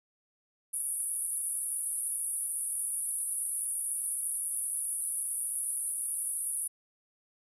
pink band-pass noise, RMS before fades -34 dBFS, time 0.73-6.68 s, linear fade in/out 10 ms, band 9500 to 11000 Hz, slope 96 dB/octave, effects none

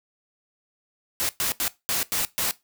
white noise bursts at uneven times, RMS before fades -25 dBFS, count 6, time 1.2-1.29 / 1.4-1.52 / 1.6-1.68 / 1.89-2.03 / 2.12-2.25 / 2.38-2.51 s, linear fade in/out 0 ms, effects noise-tail reverb RT60 0.2 s tail -18 dB re dry

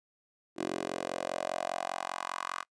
10% pulse tone with high-pass filter sweep, 45 Hz, F#1, 47 cents flat, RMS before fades -36 dBFS, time 0.56-2.65 s, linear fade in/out 50 ms, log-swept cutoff 350 to 1200 Hz, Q 3.5, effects noise-tail reverb RT60 0.1 s tail -25 dB re dry + resampled to 22050 Hz

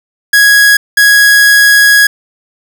45% pulse tone pair in turn, 1661.2 / 1661.2 Hz, G#6 / G#6, 0 / 0 cents, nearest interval unison, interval 0 cents, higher neither, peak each -3 dBFS, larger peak neither, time 0.33-0.77 / 0.97-2.07 s, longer second, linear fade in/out 5 ms, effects none

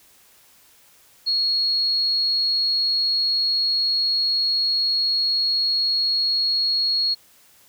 sine tone, 4314 Hz, C#8, 48 cents flat, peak -18 dBFS, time 1.26-7.15 s, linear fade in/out 20 ms, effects white hiss -54 dBFS RMS until 7.68 s

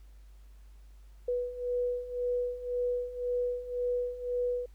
sine beating tone pair, 490 / 491.9 Hz, B4 / B4, -14 / -7 cents, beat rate 1.9 Hz, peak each -35 / -31 dBFS, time 1.28-4.66 s, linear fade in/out 5 ms, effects added 50 Hz sine -50 dBFS peak until 4.74 s + pink hiss -69 dBFS RMS until 4.74 s

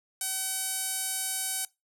sawtooth tone with band-pass filter, 760 Hz, F#5, 46 cents sharp, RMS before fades -32 dBFS, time 0.21-1.65 s, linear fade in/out 2 ms, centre 10000 Hz, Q 2.1, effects noise-tail reverb RT60 0.2 s tail -21 dB re dry

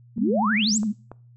sine tone with vibrato, 214.2 Hz, A3, 46 cents flat, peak -21 dBFS, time 0.16-0.93 s, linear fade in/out 20 ms, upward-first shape sine, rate 12 Hz, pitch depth 81 cents each way
sine exponential sweep, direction up, 195.7 to 8010 Hz, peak -21 dBFS, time 0.18-0.78 s, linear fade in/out 2 ms
clicks, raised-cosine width 1 ms, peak -24 dBFS, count 2, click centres 0.832 / 1.116 s
effects noise-tail reverb RT60 0.4 s tail -22 dB re dry + added 120 Hz sine -48 dBFS peak until 1.36 s

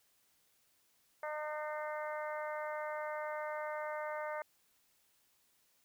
harmonic tone with a mistuned harmonic, 303.9 Hz, D#4, 41 cents flat, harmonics 2 / 3 / 4 / 5 / 6 / 7, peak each -40 / -44 / -46 / -48 / -50 / -51 dBFS, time 1.23-4.42 s, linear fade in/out 2 ms, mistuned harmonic 7, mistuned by -26 cents, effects white hiss -73 dBFS RMS until 5.84 s

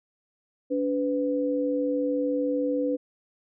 sine tone pair together, 286.6 / 500 Hz, D4 / B4, -42 / +21 cents, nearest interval minor seventh, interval 963 cents, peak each -26 dBFS, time 0.7-2.97 s, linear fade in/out 20 ms, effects none

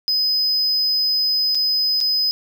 triangle tone with dropouts, 5030 Hz, D#8, 18 cents sharp, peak -15 dBFS, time 0.08-2.31 s, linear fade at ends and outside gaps 0 ms, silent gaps 1.548-1.553 / 2.004-2.011 s, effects none

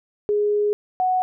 sine tone pair in turn, 415.3 / 740 Hz, G#4 / F#5, 0 / 0 cents, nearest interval minor seventh, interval 1000 cents, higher second, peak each -17 dBFS, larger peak neither, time 0.29-0.73 / 1-1.22 s, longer first, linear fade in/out 0 ms, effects none

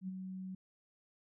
sine tone with ADSR envelope, 187.5 Hz, F#3, 23 cents sharp, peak -36 dBFS, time 0.01-0.55 s, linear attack 71 ms, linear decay 24 ms, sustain -5 dB, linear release 5 ms, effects none

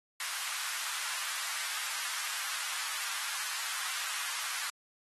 pink high-pass noise, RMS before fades -37 dBFS, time 0.2-4.7 s, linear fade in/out 2 ms, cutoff 1100 Hz, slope 24 dB/octave, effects AAC 32 kbps

